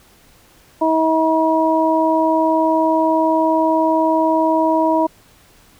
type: harmonic tone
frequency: 320 Hz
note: D#4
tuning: 49 cents sharp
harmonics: 1 / 2 / 3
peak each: -17 / -17 / -17 dBFS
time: 0.81-5.07 s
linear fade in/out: 10 ms
effects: pink hiss -50 dBFS RMS until 5.79 s